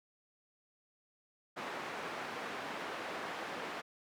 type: band-pass noise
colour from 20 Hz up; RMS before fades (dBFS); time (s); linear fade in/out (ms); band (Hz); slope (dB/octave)
white; -42; 1.56-3.82; 20; 230 to 1600; 12
effects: none